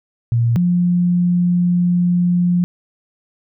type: tone pair in turn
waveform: sine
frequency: 117.4 / 176.52 Hz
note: A#2 / F3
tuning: +13 / +19 cents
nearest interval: perfect fifth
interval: 706 cents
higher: second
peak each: -12 dBFS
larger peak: neither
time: 0.32-0.56 / 0.56-2.64 s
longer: second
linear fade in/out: 0 ms
effects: none